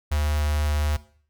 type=tone with notch filter; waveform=square; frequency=74.7 Hz; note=D2; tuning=30 cents sharp; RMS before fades=-23 dBFS; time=0.11-0.97 s; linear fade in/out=10 ms; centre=290 Hz; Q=0.55; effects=noise-tail reverb RT60 0.5 s tail -17 dB re dry